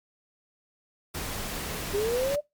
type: noise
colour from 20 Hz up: pink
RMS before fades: -34 dBFS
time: 1.14-2.36 s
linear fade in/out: 10 ms
type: linear sweep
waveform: sine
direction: up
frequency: 391.8 to 599 Hz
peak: -24 dBFS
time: 1.93-2.41 s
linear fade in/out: 20 ms
effects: noise-tail reverb RT60 0.2 s tail -21 dB re dry + MP3 96 kbps